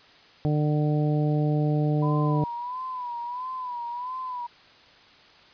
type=harmonic tone; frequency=150 Hz; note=D3; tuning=37 cents sharp; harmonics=1 / 2 / 3 / 4 / 5; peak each=-22 / -28 / -32 / -34 / -36 dBFS; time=0.45-2.44 s; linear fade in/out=0 ms
type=tone with vibrato; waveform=sine; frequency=987.8 Hz; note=B5; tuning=in tune; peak=-30 dBFS; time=2.02-4.47 s; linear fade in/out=10 ms; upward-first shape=sine; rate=1.5 Hz; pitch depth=76 cents each way
effects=white hiss -53 dBFS RMS until 5.53 s + resampled to 11025 Hz